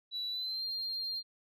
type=tone with pitch glide; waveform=sine; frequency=3939 to 4197 Hz; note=B7 to C8; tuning=-5 to +5 cents; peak=-33 dBFS; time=0.11-1.23 s; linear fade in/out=50 ms; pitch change=+110 cents; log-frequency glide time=0.3-0.64 s; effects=tanh soft clip ceiling -31 dBFS